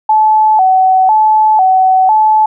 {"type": "tone with vibrato", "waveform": "sine", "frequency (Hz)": 807, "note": "G#5", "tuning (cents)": -50, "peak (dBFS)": -5, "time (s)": [0.09, 2.46], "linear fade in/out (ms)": 5, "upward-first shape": "square", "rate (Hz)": 1, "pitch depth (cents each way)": 120, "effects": []}